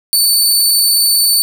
20% pulse tone, 4511 Hz, C#8, 29 cents sharp, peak -3 dBFS, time 0.13-1.42 s, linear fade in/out 0 ms, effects none

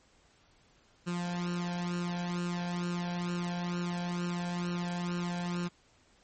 sawtooth tone with flanger, 175.4 Hz, F3, 8 cents sharp, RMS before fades -34 dBFS, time 1.06-5.69 s, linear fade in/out 20 ms, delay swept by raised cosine 0.71 to 1.26 ms, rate 2.2 Hz, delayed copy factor +0.8, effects pink hiss -65 dBFS RMS until 6.23 s + MP3 32 kbps

